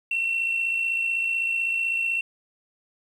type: tone with amplitude modulation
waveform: sine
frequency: 2711 Hz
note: E7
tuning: 48 cents sharp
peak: -19 dBFS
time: 0.11-2.21 s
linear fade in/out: 5 ms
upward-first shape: sine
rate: 55.9 Hz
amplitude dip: 50%
effects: tanh soft clip ceiling -18 dBFS + 9-bit